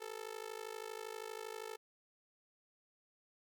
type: tone with amplitude modulation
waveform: sawtooth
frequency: 440 Hz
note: A4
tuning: in tune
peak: -36 dBFS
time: 0-1.77 s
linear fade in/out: 20 ms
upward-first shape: sine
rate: 52.6 Hz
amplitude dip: 95%
effects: none